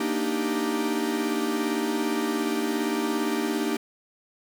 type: chord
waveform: 45% pulse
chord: Eb major seventh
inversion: second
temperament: equal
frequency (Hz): 233.1 / 293.7 / 311.1 / 392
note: Bb3 / D4 / Eb4 / G4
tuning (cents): 0 / 0 / 0 / 0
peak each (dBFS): -30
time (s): 0-3.77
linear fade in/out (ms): 5
effects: none